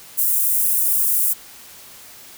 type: high-pass noise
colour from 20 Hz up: white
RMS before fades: -18 dBFS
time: 0.17-1.34 s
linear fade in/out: 20 ms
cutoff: 9300 Hz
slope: 24 dB/octave
effects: white hiss -42 dBFS RMS until 2.37 s